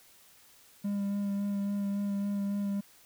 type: tone with vibrato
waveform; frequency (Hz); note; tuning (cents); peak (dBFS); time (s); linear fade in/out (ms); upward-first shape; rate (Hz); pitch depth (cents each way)
triangle; 201; G3; +44; -27; 0.84-2.81; 10; sine; 3.6; 15
effects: white hiss -59 dBFS RMS until 3.05 s